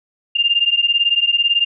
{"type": "beating tone pair", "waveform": "sine", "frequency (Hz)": [2794, 2812], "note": ["F7", "F7"], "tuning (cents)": [0, 11], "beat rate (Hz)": 18, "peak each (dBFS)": -16, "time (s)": [0.35, 1.65], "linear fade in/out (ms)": 10, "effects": []}